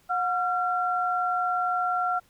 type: tone pair together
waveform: sine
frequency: 725 / 1368.6 Hz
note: F#5 / F6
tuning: -35 / -35 cents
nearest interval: major seventh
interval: 1100 cents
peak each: -26 dBFS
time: 0.09-2.2 s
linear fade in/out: 20 ms
effects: pink hiss -62 dBFS RMS until 2.29 s